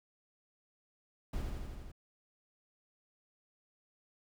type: noise with echo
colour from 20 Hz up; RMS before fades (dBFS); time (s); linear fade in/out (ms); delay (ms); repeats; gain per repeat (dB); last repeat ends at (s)
brown; -36; 1.33-1.42; 5; 83; 6; -2; 1.918
effects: none